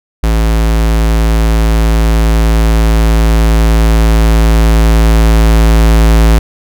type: tone with level ramp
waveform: square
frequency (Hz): 55.2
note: A1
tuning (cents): +6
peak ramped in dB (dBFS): -8 to -4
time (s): 0.23-6.39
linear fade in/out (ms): 5
effects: none